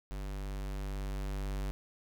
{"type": "tone with level ramp", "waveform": "square", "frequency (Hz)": 49, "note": "G1", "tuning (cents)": 0, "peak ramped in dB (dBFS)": [-38, -34], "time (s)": [0.11, 1.71], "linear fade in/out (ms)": 0, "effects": []}